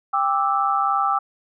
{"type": "tone cluster", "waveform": "sine", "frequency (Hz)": [794, 1174, 1317], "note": ["G5", "D6", "E6"], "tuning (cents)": [22, -1, -2], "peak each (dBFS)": -22, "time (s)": [0.13, 1.19], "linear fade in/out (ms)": 10, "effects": []}